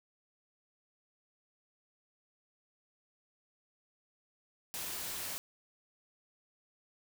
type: noise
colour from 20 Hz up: white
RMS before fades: -40 dBFS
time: 4.74-5.38 s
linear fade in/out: 0 ms
effects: none